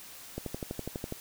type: click train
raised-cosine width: 2 ms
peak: -21 dBFS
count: 10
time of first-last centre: 0.38-1.124 s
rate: 12.1 Hz
effects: white hiss -48 dBFS RMS until 1.2 s